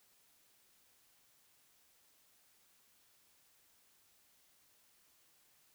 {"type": "silence", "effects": ["white hiss -70 dBFS RMS until 5.74 s"]}